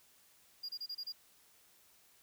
triangle tone bursts, 4828 Hz, D8, 47 cents sharp, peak -38 dBFS, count 6, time 0.63-1.124 s, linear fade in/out 10 ms, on 59 ms, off 28 ms, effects white hiss -66 dBFS RMS until 2.22 s

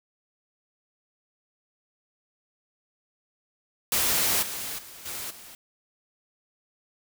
white noise with level steps, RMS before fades -24 / -34 / -45 / -35 / -46 dBFS, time 3.92-5.55 s, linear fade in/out 2 ms, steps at 4.42 / 4.78 / 5.05 / 5.3 s, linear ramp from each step 10 ms, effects none

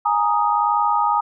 sine chord, Ab suspended second, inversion none, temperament equal, 830.6 / 932.3 / 1244.5 Hz, Ab5 / Bb5 / Eb6, 0 / 0 / 0 cents, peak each -20 dBFS, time 0.05-1.21 s, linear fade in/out 10 ms, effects none

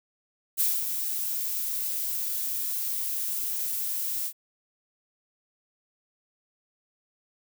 violet noise with ADSR envelope, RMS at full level -23 dBFS, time 0.57-4.33 s, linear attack 37 ms, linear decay 200 ms, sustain -7 dB, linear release 73 ms, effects none

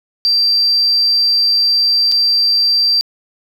sine tone with dropouts, 4699 Hz, D8, in tune, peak -9 dBFS, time 0.25-3.01 s, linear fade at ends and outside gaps 0 ms, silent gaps 2.116-2.121 s, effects tanh soft clip ceiling -5 dBFS + 7-bit

